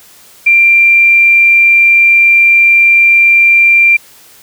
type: tone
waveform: sine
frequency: 2371 Hz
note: D7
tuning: 16 cents sharp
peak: -3 dBFS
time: 0.46-3.97 s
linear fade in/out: 10 ms
effects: white hiss -40 dBFS RMS until 4.42 s